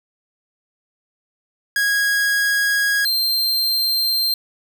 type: tone pair in turn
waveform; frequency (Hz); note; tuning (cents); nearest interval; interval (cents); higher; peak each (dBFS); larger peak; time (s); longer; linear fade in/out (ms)
45% pulse; 1648 / 4161; G#6 / C8; -14 / -10; octave + major third; 1604; second; -16; neither; 1.76-3.05 / 3.05-4.34; neither; 2
effects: none